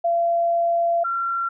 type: tone pair in turn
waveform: sine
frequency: 682 / 1366.8 Hz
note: F5 / F6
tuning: -41 / -38 cents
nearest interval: octave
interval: 1203 cents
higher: second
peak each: -17 / -21 dBFS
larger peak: first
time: 0.04-1.04 / 1.04-1.49 s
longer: first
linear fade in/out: 10 ms
effects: none